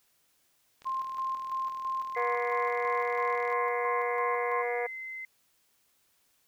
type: click train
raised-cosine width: 0.2 ms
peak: -34 dBFS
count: 109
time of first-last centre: 0.82-3.527 s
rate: 39.9 Hz
type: tone with tremolo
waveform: sine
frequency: 1055 Hz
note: C6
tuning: 14 cents sharp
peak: -29 dBFS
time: 0.85-4.63 s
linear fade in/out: 20 ms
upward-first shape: square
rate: 3 Hz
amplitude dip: 45%
type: tone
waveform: sine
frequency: 2063 Hz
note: C7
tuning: 25 cents flat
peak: -37 dBFS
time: 2.15-5.25 s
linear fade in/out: 2 ms
type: harmonic tone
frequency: 240.9 Hz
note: B3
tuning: 43 cents flat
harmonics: 2 / 3 / 4 / 5 / 6 / 7 / 8 / 9 / 10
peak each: -31 / -35 / -42 / -47 / -51 / -41 / -46 / -42 / -55 dBFS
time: 2.16-4.87 s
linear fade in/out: 10 ms
effects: white hiss -70 dBFS RMS until 6.47 s

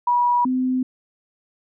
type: tone pair in turn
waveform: sine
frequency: 969 / 256.1 Hz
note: B5 / C4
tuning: -33 / -37 cents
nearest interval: octave + major seventh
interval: 2304 cents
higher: first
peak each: -15 / -18 dBFS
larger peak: first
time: 0.07-0.45 / 0.45-0.83 s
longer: neither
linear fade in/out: 5 ms
effects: none

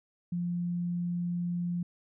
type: tone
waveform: sine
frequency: 174.61 Hz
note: F3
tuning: in tune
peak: -29 dBFS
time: 0.32-1.83 s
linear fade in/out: 5 ms
effects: none

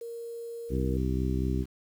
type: tone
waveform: sine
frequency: 466.2 Hz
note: A#4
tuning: in tune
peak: -36 dBFS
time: 0.01-0.97 s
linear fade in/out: 5 ms
type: harmonic tone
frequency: 64.3 Hz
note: C2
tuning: 30 cents flat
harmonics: 1 / 2 / 3 / 4 / 5 / 6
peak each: -29 / -32 / -34 / -35 / -36 / -37 dBFS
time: 0.69-1.66 s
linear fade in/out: 50 ms
effects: 9-bit

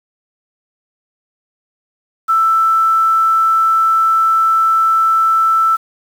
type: tone with quantisation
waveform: sine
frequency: 1325 Hz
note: E6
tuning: 9 cents sharp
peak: -9 dBFS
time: 2.28-5.77 s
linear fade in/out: 20 ms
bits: 6
effects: none

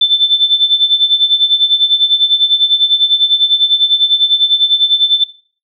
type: tone with tremolo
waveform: sine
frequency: 3535 Hz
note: A7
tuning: 7 cents sharp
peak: -4 dBFS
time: 0.01-5.24 s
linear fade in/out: 5 ms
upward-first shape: sine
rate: 10 Hz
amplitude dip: 80%
effects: noise-tail reverb RT60 0.4 s tail -18 dB re dry

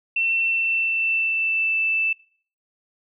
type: tone with pitch glide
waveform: sine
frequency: 2694 to 2646 Hz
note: E7 to E7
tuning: +37 to +6 cents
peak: -19 dBFS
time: 0.16-2.13 s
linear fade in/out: 5 ms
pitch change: -31 cents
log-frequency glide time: 0.44-1.77 s
effects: noise-tail reverb RT60 0.5 s tail -22 dB re dry

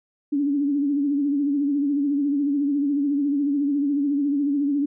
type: tone with vibrato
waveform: sine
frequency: 284.7 Hz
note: C#4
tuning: 46 cents sharp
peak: -19 dBFS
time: 0.32-4.86 s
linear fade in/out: 10 ms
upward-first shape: sine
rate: 14 Hz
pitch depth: 63 cents each way
effects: none

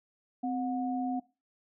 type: tone pair together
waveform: sine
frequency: 258.1 / 726.4 Hz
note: C4 / F#5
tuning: -23 / -32 cents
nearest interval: octave + tritone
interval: 1791 cents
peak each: -31 / -34 dBFS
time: 0.43-1.2 s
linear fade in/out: 10 ms
effects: noise-tail reverb RT60 0.3 s tail -21 dB re dry

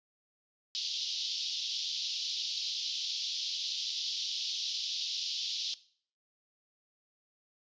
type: band-pass noise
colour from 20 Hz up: pink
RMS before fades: -36 dBFS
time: 0.75-5.74 s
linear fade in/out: 0 ms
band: 3200 to 5500 Hz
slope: 48 dB/octave
effects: noise-tail reverb RT60 0.5 s tail -18 dB re dry + resampled to 16000 Hz

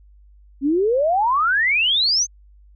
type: exponential sweep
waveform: sine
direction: up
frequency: 262.8 to 6450 Hz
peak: -15 dBFS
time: 0.61-2.27 s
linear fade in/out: 50 ms
effects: added 50 Hz sine -46 dBFS peak until 2.75 s

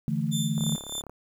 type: chord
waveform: sine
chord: D suspended second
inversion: none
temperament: just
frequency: 146.83 / 165.19 / 220.2 Hz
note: D3 / E3 / A3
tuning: 0 / +4 / +2 cents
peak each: -29 dBFS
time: 0.08-0.76 s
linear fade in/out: 0 ms
type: tone with tremolo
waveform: 20% pulse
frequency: 3548 Hz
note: A7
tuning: 14 cents sharp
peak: -24 dBFS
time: 0.31-1.02 s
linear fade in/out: 20 ms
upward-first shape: sine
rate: 3.3 Hz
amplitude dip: 75%
type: click train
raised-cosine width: 1 ms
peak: -27 dBFS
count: 19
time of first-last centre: 0.58-1.096 s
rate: 34.9 Hz
effects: 9-bit

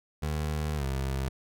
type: tone with pitch glide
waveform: 25% pulse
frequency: 76 to 66.93 Hz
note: D#2 to C2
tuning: -40 to +40 cents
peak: -25 dBFS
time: 0.22-1.29 s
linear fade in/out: 10 ms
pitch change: -220 cents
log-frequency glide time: 0.75-0.85 s
effects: none

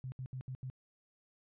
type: tone bursts at uneven times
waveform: sine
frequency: 129.4 Hz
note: C3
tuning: 19 cents flat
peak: -39 dBFS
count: 5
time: 0.04-0.12 / 0.19-0.26 / 0.33-0.41 / 0.48-0.55 / 0.63-0.7 s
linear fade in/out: 0 ms
effects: resampled to 8000 Hz

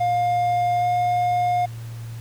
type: tone with pitch glide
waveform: triangle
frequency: 708 to 713.3 Hz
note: F5 to F5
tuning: +23 to +36 cents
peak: -16 dBFS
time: 0-1.66 s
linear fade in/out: 10 ms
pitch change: +13 cents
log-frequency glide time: 0.79-0.85 s
effects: added 115 Hz sine -31 dBFS peak until 2.2 s + pink hiss -47 dBFS RMS until 2.2 s

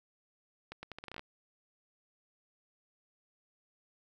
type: accelerating click train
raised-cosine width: 0.3 ms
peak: -27 dBFS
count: 11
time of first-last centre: 0.72-1.194 s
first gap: 110 ms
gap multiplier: 0.79
effects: 11-bit

